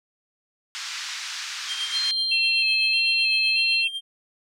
white band-pass noise, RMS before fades -33 dBFS, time 0.75-2.11 s, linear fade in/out 0 ms, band 1200 to 5900 Hz, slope 24 dB/octave
triangle tone with tremolo, 3184 Hz, G7, 26 cents sharp, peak -23 dBFS, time 1.67-4.01 s, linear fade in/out 50 ms, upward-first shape sine, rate 7.9 Hz, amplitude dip 70%
sine tone, 4176 Hz, C8, 4 cents flat, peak -23 dBFS, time 1.92-3.85 s, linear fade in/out 50 ms
sine tone with vibrato, 2659 Hz, E7, 14 cents sharp, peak -21 dBFS, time 2.31-3.88 s, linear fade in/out 10 ms, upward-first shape square, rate 1.6 Hz, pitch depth 31 cents each way
effects none

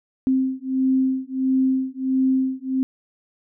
sine beating tone pair, 261.6 / 263.1 Hz, C4 / C4, 0 / +10 cents, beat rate 1.5 Hz, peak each -21 dBFS, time 0.27-2.83 s, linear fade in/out 0 ms, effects none

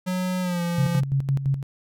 square tone with pitch glide, 183.3 to 172.02 Hz, F#3 to F3, -16 to -26 cents, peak -24 dBFS, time 0.06-1.01 s, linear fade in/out 20 ms, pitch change -110 cents, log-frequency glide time 0.41-0.62 s
sine tone with tremolo, 137.1 Hz, C#3, 19 cents flat, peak -18 dBFS, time 0.78-1.63 s, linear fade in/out 5 ms, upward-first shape square, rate 5.9 Hz, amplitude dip 65%
effects none

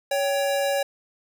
square tone pair together, 559.7 / 785 Hz, C#5 / G5, +17 / +2 cents, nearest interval tritone, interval 585 cents, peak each -23 / -29 dBFS, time 0.11-0.83 s, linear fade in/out 5 ms, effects none

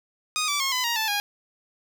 10% pulse tone with pitch steps, 1241 / 1157.9 / 1080.4 / 1008 / 940.5 / 877.5 / 818.8 Hz, D#6 / D6 / C#6 / B5 / A#5 / A5 / G#5, -5 / -25 / -45 / +35 / +15 / -5 / -25 cents, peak -15 dBFS, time 0.36-1.2 s, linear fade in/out 0 ms, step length 120 ms, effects none

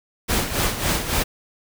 pink noise with tremolo, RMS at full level -20 dBFS, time 0.28-1.24 s, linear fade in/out 20 ms, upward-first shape sine, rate 3.6 Hz, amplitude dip 65%, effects none

